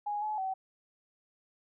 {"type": "tone with pitch steps", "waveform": "sine", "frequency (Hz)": [828, 853, 762], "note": ["G#5", "G#5", "G5"], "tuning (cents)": [-5, 46, -49], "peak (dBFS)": -31, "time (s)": [0.06, 0.54], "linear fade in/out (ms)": 10, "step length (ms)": 160, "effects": []}